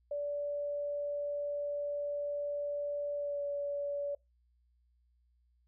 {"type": "tone with pitch glide", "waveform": "sine", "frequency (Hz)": [579, 572.3], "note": ["D5", "D5"], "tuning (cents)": [-25, -45], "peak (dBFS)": -33, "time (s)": [0.11, 4.15], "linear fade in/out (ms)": 5, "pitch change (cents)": -20, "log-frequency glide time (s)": [3.16, 3.42], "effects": ["noise-tail reverb RT60 0.2 s tail -25 dB re dry", "added 60 Hz sine -68 dBFS peak until 5.67 s"]}